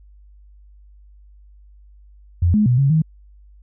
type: tone with pitch steps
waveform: sine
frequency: 86.5 / 211.3 / 123.4 / 137.8 / 158 Hz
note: F2 / G#3 / B2 / C#3 / D#3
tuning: -16 / +30 / -1 / -10 / +27 cents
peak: -12 dBFS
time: 2.42-3.02 s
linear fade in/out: 5 ms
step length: 120 ms
effects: added 50 Hz sine -44 dBFS peak until 3.62 s